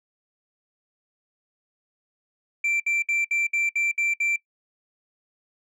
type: tone bursts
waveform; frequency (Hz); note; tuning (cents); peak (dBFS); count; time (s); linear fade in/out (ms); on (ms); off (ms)
sine; 2349; D7; 0; -18; 8; 2.64-4.361; 5; 160; 63
effects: noise-tail reverb RT60 0.1 s tail -23 dB re dry + tanh soft clip ceiling -20 dBFS